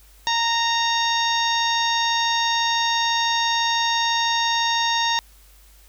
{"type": "harmonic tone", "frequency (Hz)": 926, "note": "A#5", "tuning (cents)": -12, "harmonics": [1, 2, 3, 4, 5, 6, 7], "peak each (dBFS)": [-22, -26, -31, -24, -34, -28, -34], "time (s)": [0.27, 5.19], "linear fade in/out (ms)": 0, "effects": ["added 50 Hz sine -49 dBFS peak until 5.88 s", "white hiss -54 dBFS RMS until 5.88 s"]}